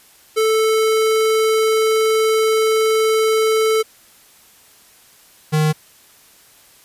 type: tone pair in turn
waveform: square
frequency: 439.4 / 154.19 Hz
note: A4 / D#3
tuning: -2 / -15 cents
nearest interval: octave + tritone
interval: 1813 cents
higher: first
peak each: -14 dBFS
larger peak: neither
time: 0.36-3.83 / 5.52-5.73 s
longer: first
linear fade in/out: 20 ms
effects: white hiss -49 dBFS RMS until 6.84 s + resampled to 32000 Hz